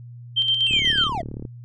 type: tone with tremolo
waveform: sine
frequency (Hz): 3136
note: G7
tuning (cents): 0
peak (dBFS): -16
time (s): 0.36-1.09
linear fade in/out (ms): 20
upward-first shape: square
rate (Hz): 8.1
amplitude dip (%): 45
type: linear sweep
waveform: triangle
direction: down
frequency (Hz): 2794 to 607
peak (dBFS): -22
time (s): 0.66-1.22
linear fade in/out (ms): 10
type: click train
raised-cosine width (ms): 3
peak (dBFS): -20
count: 28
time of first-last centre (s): 0.71-1.452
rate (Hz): 36.4
effects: added 120 Hz sine -37 dBFS peak until 1.64 s + resampled to 22050 Hz

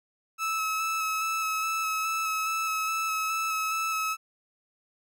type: tone with vibrato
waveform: 30% pulse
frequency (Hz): 1300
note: E6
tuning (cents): -24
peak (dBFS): -24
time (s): 0.38-4.17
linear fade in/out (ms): 50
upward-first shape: square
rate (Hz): 2.4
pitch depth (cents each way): 13
effects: none

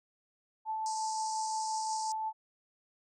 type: tone with tremolo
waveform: sine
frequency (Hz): 876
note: A5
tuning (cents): -8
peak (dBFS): -31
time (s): 0.65-2.33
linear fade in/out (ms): 50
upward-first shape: triangle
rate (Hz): 5.7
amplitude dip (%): 25
type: band-pass noise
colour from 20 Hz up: pink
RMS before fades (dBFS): -43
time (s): 0.86-2.12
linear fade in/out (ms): 0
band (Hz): 4600 to 8700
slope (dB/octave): 96
effects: none

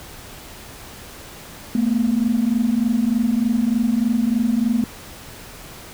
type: tone pair together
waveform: sine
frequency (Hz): 220 / 243.3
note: A3 / B3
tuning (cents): 0 / -26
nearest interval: major second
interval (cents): 174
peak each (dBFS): -18 / -18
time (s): 1.75-4.84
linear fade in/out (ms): 2
effects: tanh soft clip ceiling -9 dBFS + pink hiss -39 dBFS RMS until 5.93 s

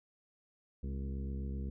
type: harmonic tone with a mistuned harmonic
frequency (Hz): 67.8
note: C#2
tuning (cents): -38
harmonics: 1 / 2 / 3 / 4 / 5 / 6 / 7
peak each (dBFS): -37 / -45 / -44 / -52 / -54 / -55 / -57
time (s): 0.83-1.7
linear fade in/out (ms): 5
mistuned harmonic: 4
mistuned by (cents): -39
effects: none

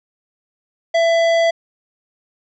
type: tone with hard clipping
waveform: sine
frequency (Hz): 667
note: E5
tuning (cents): +20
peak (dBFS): -14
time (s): 0.94-1.51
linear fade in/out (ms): 10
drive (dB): 13
effects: resampled to 22050 Hz

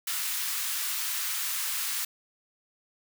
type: high-pass noise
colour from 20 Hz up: white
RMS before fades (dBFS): -31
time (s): 0.07-2.05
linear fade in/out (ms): 5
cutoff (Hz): 1100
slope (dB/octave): 24
effects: none

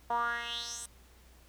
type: tone with band-pass filter sweep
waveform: 10% pulse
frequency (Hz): 235.9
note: A#3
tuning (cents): +21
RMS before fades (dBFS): -35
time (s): 0.1-0.86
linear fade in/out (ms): 5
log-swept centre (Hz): 810 to 9100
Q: 4.8
effects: added 61 Hz sine -57 dBFS peak until 1.48 s + pink hiss -62 dBFS RMS until 1.48 s

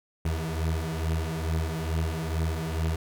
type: beating tone pair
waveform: 30% pulse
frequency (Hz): 79.4 / 81.7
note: D#2 / E2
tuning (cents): +36 / -15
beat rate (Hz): 2.3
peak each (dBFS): -27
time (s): 0.25-2.96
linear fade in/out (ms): 5
effects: none

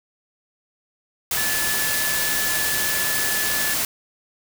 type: tone in noise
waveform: sine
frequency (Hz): 1731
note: A6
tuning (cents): -29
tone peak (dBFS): -26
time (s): 1.37-3.74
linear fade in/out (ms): 2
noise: white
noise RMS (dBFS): -23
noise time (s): 1.31-3.85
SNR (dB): -6
effects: none

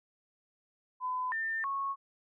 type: tone with pitch steps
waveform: sine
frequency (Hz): 1010 / 1797 / 1100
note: B5 / A6 / C#6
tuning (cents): +39 / +36 / -14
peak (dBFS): -31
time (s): 1-1.96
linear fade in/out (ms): 50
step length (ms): 320
effects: none

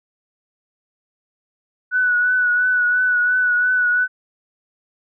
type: tone with vibrato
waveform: sine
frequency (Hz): 1480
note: F#6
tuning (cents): 0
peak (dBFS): -14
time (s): 1.91-4.08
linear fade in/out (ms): 50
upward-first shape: triangle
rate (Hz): 2.9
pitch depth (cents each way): 34
effects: none

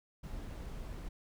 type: noise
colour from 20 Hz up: brown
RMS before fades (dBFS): -43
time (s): 0.23-1.09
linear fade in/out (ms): 10
effects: none

